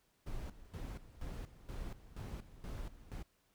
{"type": "noise with tremolo", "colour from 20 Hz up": "brown", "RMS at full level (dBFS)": -43, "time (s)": [0.26, 3.23], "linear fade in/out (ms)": 10, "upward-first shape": "square", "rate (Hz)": 2.1, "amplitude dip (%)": 80, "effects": ["pink hiss -75 dBFS RMS until 3.54 s"]}